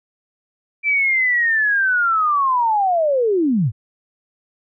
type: linear sweep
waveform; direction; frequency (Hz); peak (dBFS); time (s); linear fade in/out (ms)
sine; down; 2345 to 92.5; -14; 0.83-3.72; 50
effects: none